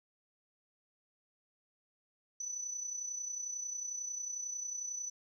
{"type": "tone with amplitude modulation", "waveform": "sine", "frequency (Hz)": 5980, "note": "F#8", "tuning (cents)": 17, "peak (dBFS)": -35, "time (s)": [2.4, 5.1], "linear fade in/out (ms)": 5, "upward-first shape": "sine", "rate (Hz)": 31.1, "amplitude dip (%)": 55, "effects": ["12-bit"]}